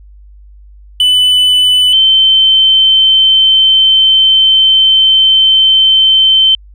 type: tone pair in turn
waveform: triangle / sine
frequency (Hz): 2998 / 3091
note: F#7 / G7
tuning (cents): +22 / -25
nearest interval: minor second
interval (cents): 53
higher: second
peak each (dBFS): -4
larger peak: neither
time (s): 1-1.93 / 1.93-6.55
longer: second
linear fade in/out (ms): 2
effects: added 50 Hz sine -34 dBFS peak until 6.74 s